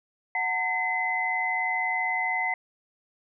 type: tone cluster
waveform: sine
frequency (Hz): 740 / 903 / 2039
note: F#5 / A5 / C7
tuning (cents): 0 / +45 / -45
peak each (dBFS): -31 / -32 / -26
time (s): 0.35-2.54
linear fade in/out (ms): 2
effects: none